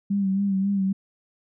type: tone with vibrato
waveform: sine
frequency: 196 Hz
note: G3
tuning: in tune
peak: -20 dBFS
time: 0.1-0.93 s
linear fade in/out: 10 ms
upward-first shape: sine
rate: 3.7 Hz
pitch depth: 46 cents each way
effects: none